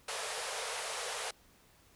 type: band-pass noise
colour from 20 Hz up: pink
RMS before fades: -39 dBFS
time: 0.08-1.31 s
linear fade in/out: 5 ms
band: 430 to 11000 Hz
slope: 96 dB/octave
effects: pink hiss -64 dBFS RMS until 1.95 s